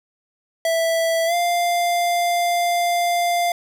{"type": "tone with pitch glide", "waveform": "square", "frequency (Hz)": [659, 697], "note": ["E5", "F5"], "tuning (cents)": [-1, -4], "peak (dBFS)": -18, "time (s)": [0.65, 3.52], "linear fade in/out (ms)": 2, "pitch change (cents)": 97, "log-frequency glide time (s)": [1.26, 1.34], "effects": ["9-bit"]}